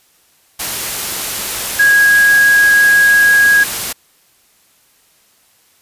sine tone in noise, 1649 Hz, G#6, 13 cents flat, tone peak -6 dBFS, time 1.79-3.64 s, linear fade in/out 10 ms, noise white, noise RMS -20 dBFS, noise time 0.59-3.93 s, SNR +11 dB, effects white hiss -53 dBFS RMS until 5.81 s + resampled to 32000 Hz

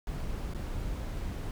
brown noise with dropouts, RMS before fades -35 dBFS, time 0.07-1.51 s, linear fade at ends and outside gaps 1 ms, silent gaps 0.537-0.547 s, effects none

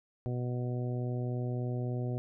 harmonic tone, 123.47 Hz, B2, in tune, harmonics 1 / 2 / 3 / 4 / 5 / 6, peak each -32 / -40 / -41 / -45 / -46 / -50 dBFS, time 0.26-2.18 s, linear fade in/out 0 ms, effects none

